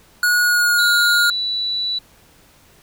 square tone with pitch glide, 1453 to 1424.7 Hz, F#6 to F6, -32 to +34 cents, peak -14 dBFS, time 0.23-1.3 s, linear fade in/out 2 ms, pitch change -34 cents, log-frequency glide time 0.41-0.91 s
sine tone, 3951 Hz, B7, in tune, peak -19 dBFS, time 0.78-1.99 s, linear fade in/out 10 ms
effects pink hiss -51 dBFS RMS until 2.82 s

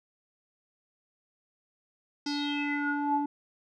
square tone with low-pass filter sweep, 289.4 Hz, D4, 25 cents flat, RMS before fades -30 dBFS, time 2.26-3.26 s, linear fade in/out 5 ms, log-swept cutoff 5300 to 680 Hz, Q 6.8, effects none

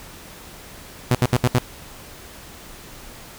sawtooth tone bursts, 123.47 Hz, B2, in tune, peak -10 dBFS, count 5, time 1.11-1.583 s, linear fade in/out 0 ms, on 37 ms, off 72 ms, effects pink hiss -41 dBFS RMS until 3.38 s

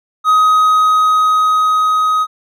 triangle tone with level ramp, 1259 Hz, D#6, 20 cents sharp, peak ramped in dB -5 to -9 dBFS, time 0.24-2.27 s, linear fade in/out 50 ms, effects none

